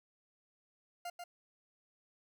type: tone with echo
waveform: 40% pulse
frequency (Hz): 701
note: F5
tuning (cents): +6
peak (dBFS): -39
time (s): 1.05-1.1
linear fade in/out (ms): 5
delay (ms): 140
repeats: 1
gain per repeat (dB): -4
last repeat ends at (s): 1.24
effects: none